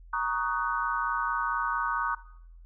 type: chord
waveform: sine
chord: D# minor seventh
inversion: second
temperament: just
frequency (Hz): 933.4 / 1120.1 / 1244.5 / 1493.4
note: A#5 / C#6 / D#6 / F#6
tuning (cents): +2 / +18 / 0 / +16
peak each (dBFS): -32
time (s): 0.13-2.15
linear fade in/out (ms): 5
effects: noise-tail reverb RT60 0.7 s tail -18 dB re dry + added 42 Hz sine -47 dBFS peak until 2.65 s